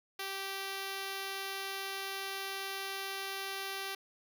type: tone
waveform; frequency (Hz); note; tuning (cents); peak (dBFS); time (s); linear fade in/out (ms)
5% pulse; 389.6; G4; -11; -26; 0.19-3.95; 5
effects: none